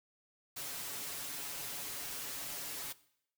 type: noise with comb filter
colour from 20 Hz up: white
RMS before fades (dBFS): -42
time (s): 0.56-2.93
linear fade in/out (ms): 10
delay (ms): 7.1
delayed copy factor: +1
effects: noise-tail reverb RT60 0.7 s tail -19 dB re dry